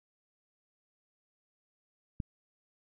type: click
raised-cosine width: 5 ms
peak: -22 dBFS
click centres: 2.202 s
effects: none